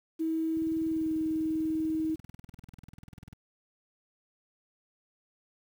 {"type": "tone with pitch glide", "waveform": "sine", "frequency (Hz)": [322, 316.7], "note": ["E4", "D#4"], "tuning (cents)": [-41, 31], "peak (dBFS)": -27, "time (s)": [0.19, 2.16], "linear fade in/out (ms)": 20, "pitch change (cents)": -28, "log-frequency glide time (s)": [0.87, 1.11]}
{"type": "click train", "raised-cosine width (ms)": 5, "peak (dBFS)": -35, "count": 57, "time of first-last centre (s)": [0.57, 3.329], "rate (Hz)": 20.3}
{"effects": ["high-pass 60 Hz 12 dB/octave", "9-bit"]}